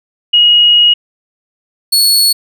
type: tone pair in turn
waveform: sine / sawtooth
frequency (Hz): 2889 / 4393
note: F#7 / C#8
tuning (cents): -42 / -16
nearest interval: perfect fifth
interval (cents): 726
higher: second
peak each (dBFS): -4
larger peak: neither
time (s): 0.33-0.94 / 1.92-2.33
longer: first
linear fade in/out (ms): 10
effects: none